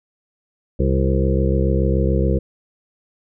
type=harmonic tone with a mistuned harmonic; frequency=67 Hz; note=C2; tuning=42 cents sharp; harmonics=1 / 2 / 3 / 5 / 6 / 7 / 8; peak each=-18 / -21 / -23 / -25 / -26 / -26 / -27 dBFS; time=0.79-2.39 s; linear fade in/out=10 ms; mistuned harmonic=8; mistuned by=-28 cents; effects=none